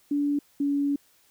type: tone pair in turn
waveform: sine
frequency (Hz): 288.1 / 283.8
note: D4 / C#4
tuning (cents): -33 / +41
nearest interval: unison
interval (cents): 26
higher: first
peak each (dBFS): -22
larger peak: neither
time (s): 0.11-0.39 / 0.6-0.96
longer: second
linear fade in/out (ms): 5
effects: white hiss -62 dBFS RMS until 1.3 s